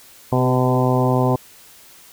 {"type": "harmonic tone with a mistuned harmonic", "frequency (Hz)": 127.1, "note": "C3", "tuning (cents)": -50, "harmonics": [1, 2, 3, 4, 5, 6, 7, 8], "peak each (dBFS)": [-18, -21, -23, -24, -25, -26, -26, -27], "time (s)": [0.32, 1.36], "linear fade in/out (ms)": 5, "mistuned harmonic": 3, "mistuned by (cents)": 16, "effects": ["white hiss -46 dBFS RMS until 2.12 s"]}